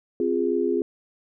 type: chord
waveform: sine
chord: F minor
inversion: second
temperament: equal with one note detuned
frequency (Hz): 261.6 / 349.2 / 412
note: C4 / F4 / Ab4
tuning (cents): 0 / 0 / -14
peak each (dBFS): -27 / -24 / -24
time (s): 0.2-0.82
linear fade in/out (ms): 2
effects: none

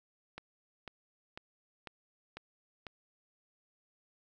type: click train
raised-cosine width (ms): 0.3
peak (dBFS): -27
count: 6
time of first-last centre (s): 0.38-2.868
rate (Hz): 2.01
effects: none

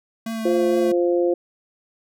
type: tone with vibrato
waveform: square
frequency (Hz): 223.9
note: A3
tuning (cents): +30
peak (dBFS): -26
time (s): 0.26-0.92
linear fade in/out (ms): 5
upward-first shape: triangle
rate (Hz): 4.3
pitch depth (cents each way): 21
type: harmonic tone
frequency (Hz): 174.61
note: F3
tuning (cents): 0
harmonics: 2 / 3 / 4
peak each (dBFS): -18 / -21 / -32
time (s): 0.45-1.34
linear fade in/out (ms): 5
effects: none

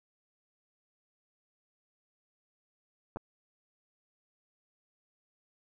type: clicks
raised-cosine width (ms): 1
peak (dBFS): -24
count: 2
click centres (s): 3.161 / 3.17
effects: none

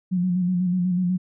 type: tone with vibrato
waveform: sine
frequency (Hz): 180.4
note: F#3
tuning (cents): -44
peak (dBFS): -19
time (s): 0.11-1.18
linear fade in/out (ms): 20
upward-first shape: square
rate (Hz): 8.1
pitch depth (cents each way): 39
effects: none

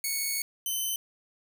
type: tone pair in turn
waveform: 5% pulse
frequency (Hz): 2217 / 3048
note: C#7 / G7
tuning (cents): 0 / -49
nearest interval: tritone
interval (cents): 551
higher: second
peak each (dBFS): -18 / -20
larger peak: first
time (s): 0.04-0.42 / 0.66-0.96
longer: first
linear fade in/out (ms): 2
effects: none

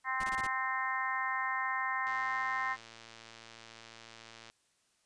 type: harmonic tone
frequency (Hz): 261.4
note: C4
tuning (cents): -1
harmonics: 3 / 4 / 5 / 6 / 7 / 8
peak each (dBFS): -41 / -35 / -42 / -45 / -36 / -41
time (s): 0.04-2.77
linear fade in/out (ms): 50
type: noise bursts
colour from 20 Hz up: pink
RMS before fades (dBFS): -43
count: 5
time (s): 0.2-0.47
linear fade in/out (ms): 5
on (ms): 38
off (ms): 20
type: click train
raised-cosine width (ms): 0.2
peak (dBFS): -33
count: 278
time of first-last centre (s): 2.07-4.5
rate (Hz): 114
effects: white hiss -73 dBFS RMS until 5.05 s + resampled to 22050 Hz

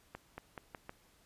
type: accelerating click train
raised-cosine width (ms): 0.5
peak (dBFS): -28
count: 5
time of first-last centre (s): 0.15-0.894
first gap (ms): 230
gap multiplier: 0.86
effects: pink hiss -67 dBFS RMS until 1.25 s + resampled to 32000 Hz

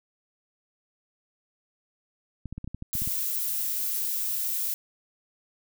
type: clicks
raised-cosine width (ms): 5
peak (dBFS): -23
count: 10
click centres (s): 2.457 / 2.526 / 2.58 / 2.644 / 2.676 / 2.746 / 2.824 / 2.953 / 3.02 / 3.075
type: noise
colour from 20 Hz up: violet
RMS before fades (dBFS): -29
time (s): 2.93-4.74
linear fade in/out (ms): 0
effects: none

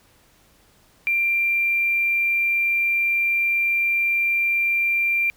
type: tone with hard clipping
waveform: triangle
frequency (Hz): 2371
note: D7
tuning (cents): +16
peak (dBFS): -18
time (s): 1.07-5.3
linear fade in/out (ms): 0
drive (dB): 3
effects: pink hiss -57 dBFS RMS until 5.36 s

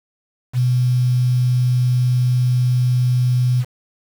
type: tone with quantisation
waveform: sine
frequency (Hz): 124.9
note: B2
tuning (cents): +20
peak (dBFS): -13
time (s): 0.53-3.65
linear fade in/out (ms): 50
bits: 6
effects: none

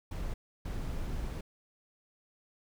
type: noise bursts at uneven times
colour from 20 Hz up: brown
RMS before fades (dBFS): -36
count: 2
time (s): 0.11-0.34 / 0.65-1.41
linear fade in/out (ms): 5
effects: none

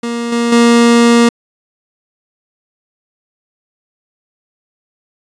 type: tone with level steps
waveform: 30% pulse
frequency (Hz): 235.4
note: A#3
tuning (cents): +17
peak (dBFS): -14 / -9 / -3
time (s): 0.03-1.29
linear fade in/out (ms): 5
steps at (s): 0.32 / 0.52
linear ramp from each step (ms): 5
effects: resampled to 22050 Hz

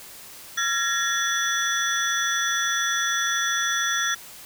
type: tone cluster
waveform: sine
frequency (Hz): 1371 / 1680 / 1853 / 3436 / 5900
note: F6 / G#6 / A#6 / A7 / F#8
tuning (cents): -32 / +19 / -11 / -42 / -6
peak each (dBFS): -28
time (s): 0.57-4.15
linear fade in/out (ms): 10
effects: white hiss -43 dBFS RMS until 4.45 s

